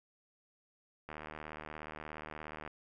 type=click train; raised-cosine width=0.5 ms; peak=-29 dBFS; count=123; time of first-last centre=1.09-2.676 s; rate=76.9 Hz; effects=none